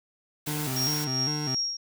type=noise; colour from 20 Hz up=white; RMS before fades=-35 dBFS; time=0.46-1.05 s; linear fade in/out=10 ms
type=tone with vibrato; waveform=25% pulse; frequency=140 Hz; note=C#3; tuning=18 cents sharp; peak=-26 dBFS; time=0.47-1.55 s; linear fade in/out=5 ms; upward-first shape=square; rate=2.5 Hz; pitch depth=120 cents each way
type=tone with tremolo; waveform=sine; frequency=5588 Hz; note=F8; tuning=in tune; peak=-24 dBFS; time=0.76-1.77 s; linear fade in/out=5 ms; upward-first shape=triangle; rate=2.7 Hz; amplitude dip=75%
effects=none